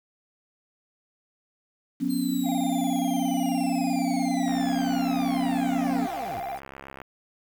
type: chord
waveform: sine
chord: F# suspended fourth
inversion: none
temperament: equal with one note detuned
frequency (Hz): 181.09 / 246.9 / 277.2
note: F#3 / B3 / C#4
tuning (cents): -37 / 0 / 0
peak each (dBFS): -32 / -27 / -26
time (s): 2-6.07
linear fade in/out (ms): 20
type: linear sweep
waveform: 15% pulse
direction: down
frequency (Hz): 4180 to 60.9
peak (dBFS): -31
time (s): 2.09-6.41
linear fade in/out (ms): 20
type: tone with vibrato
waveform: triangle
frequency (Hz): 740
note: F#5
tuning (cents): 0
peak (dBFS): -28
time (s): 2.43-6.6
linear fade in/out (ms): 50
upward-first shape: square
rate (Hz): 17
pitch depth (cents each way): 110
type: click train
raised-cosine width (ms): 0.5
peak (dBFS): -25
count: 173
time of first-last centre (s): 4.48-7.017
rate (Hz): 67.8
effects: 8-bit